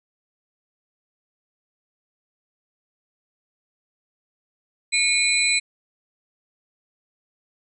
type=tone cluster; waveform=sine; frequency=2199 / 2429 / 4044 / 7930 Hz; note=C#7 / D#7 / B7 / B8; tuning=-14 / -42 / +40 / +6 cents; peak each=-23 dBFS; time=4.92-5.6 s; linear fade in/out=20 ms; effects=none